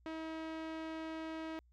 sawtooth tone with low-pass filter, 320.1 Hz, D#4, 49 cents sharp, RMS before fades -43 dBFS, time 0.06-1.59 s, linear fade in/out 0 ms, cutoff 3200 Hz, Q 0.74, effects added 60 Hz sine -64 dBFS peak until 1.72 s

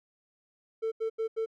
triangle tone bursts, 446.5 Hz, A4, 25 cents sharp, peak -25 dBFS, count 4, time 0.82-1.461 s, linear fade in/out 20 ms, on 98 ms, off 83 ms, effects tanh soft clip ceiling -22 dBFS

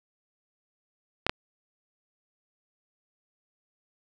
clicks, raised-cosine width 0.3 ms, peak -8 / -7 dBFS, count 2, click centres 1.266 / 1.295 s, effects none

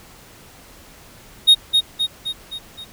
triangle tone with echo, 3729 Hz, A#7, in tune, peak -5 dBFS, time 1.47-1.55 s, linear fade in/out 20 ms, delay 260 ms, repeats 5, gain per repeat -5 dB, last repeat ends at 2.85 s, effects pink hiss -45 dBFS RMS until 2.92 s

